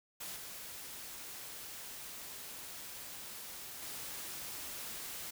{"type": "noise with level steps", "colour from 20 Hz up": "white", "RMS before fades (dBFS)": [-44, -47, -44], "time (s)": [0.2, 5.31], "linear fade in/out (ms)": 10, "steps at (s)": [0.36, 3.82], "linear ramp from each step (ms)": 5, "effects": []}